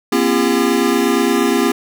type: tone cluster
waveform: square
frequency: 240.9 / 269.4 / 340.8 / 402.8 Hz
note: B3 / C#4 / F4 / G4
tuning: -43 / -49 / -42 / +47 cents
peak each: -19 dBFS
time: 0.12-1.72 s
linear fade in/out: 5 ms
effects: none